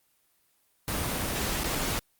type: noise with dropouts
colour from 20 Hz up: pink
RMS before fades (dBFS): -30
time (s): 0.88-1.99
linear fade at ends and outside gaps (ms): 0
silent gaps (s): 1.635-1.643
effects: white hiss -69 dBFS RMS until 2.19 s + Opus 24 kbps